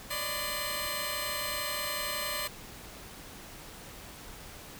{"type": "tone cluster", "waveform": "10% pulse", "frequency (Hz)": [574, 605, 1016, 4190], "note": ["D5", "D#5", "B5", "C8"], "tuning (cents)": [-40, -49, 49, 2], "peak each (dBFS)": -30, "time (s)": [0.1, 2.48], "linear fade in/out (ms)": 10, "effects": ["pink hiss -47 dBFS RMS until 4.79 s"]}